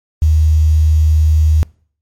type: tone with quantisation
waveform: sine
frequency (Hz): 77.78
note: D#2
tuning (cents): 0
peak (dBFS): -7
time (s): 0.22-1.63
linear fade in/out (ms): 0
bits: 6
effects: noise-tail reverb RT60 0.5 s tail -25 dB re dry + MP3 64 kbps

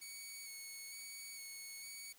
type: tone with vibrato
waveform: 10% pulse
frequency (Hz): 2223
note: C#7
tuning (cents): +4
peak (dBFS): -39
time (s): 0.01-2.13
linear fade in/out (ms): 10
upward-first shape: square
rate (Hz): 1.1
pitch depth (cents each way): 15
effects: white hiss -66 dBFS RMS until 2.18 s

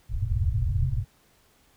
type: low-pass noise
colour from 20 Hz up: white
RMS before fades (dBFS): -25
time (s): 0.09-1.05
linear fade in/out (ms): 50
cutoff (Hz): 130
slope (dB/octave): 96
effects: pink hiss -62 dBFS RMS until 1.76 s

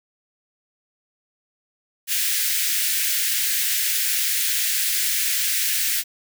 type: high-pass noise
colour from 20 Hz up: white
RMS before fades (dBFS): -22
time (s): 2.07-6.04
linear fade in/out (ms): 50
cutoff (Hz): 1600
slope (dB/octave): 48
effects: none

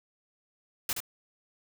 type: noise with echo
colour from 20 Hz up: white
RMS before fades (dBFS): -30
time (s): 0.89-0.93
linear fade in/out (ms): 2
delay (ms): 73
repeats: 1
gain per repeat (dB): -5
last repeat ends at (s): 1.003
effects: none

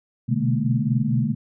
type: tone cluster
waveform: sine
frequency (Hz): 124.6 / 129.1 / 147.9 / 210.4 / 230.9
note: B2 / C3 / D3 / G#3 / A#3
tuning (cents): +16 / -23 / +13 / +23 / -16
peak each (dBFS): -25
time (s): 0.28-1.35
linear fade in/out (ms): 20
effects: none

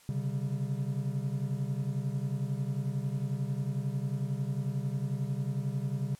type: tone cluster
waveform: triangle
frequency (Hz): 131.6 / 142.7 / 195.4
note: C3 / D3 / G3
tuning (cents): +10 / -49 / -5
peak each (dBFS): -31 / -32 / -36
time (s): 0.09-6.15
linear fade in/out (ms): 0
effects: white hiss -59 dBFS RMS until 6.19 s + low-pass 11000 Hz 12 dB/octave

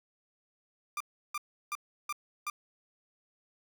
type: tone bursts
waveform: 30% pulse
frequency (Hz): 1192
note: D6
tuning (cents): +25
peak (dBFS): -30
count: 5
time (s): 0.97-2.5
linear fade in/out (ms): 2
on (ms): 34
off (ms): 340
effects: none

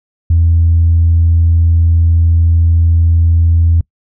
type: tone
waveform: sine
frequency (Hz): 83.4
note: E2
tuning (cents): +21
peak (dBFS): -5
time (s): 0.3-3.81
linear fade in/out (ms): 5
effects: noise-tail reverb RT60 0.1 s tail -25 dB re dry + tanh soft clip ceiling -2 dBFS

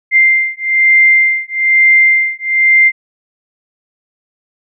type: beating tone pair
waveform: sine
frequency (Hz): 2093 / 2094.1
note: C7 / C7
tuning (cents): 0 / +1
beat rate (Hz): 1.1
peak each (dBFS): -10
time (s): 0.11-2.92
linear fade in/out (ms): 50
effects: none

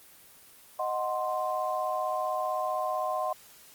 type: chord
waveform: sine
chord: C diminished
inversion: first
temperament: equal with one note detuned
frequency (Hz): 622.3 / 737.9 / 1046.5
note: Eb5 / Gb5 / C6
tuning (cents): 0 / -5 / 0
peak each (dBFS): -32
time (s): 0.79-3.33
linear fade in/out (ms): 5
effects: white hiss -54 dBFS RMS until 3.74 s + Opus 24 kbps

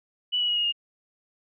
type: tone with pitch steps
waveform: sine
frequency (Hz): 2960 / 2929 / 2899 / 2869 / 2839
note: F#7 / F#7 / F#7 / F7 / F7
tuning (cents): 0 / -18 / -36 / +46 / +28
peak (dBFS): -22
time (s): 0.32-0.725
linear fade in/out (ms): 20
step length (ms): 81
effects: none

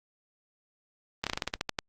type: slowing click train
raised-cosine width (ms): 0.2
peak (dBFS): -11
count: 11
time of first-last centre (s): 1.24-1.788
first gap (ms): 27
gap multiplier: 1.15
effects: Opus 32 kbps

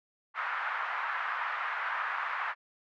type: band-pass noise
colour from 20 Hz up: white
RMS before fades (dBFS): -34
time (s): 0.34-2.55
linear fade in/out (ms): 50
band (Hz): 940 to 1700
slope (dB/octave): 24
effects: none

